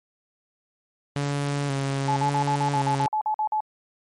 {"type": "tone with vibrato", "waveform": "sawtooth", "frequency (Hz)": 140, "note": "C#3", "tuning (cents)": 18, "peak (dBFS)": -20, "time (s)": [1.16, 3.06], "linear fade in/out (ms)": 0, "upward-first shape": "square", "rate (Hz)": 0.94, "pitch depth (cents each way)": 32}
{"type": "tone bursts", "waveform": "sine", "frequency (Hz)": 859, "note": "A5", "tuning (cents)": -42, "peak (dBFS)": -21, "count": 12, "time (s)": [2.08, 3.605], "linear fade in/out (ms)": 2, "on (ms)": 84, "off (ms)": 47}
{"effects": ["MP3 48 kbps"]}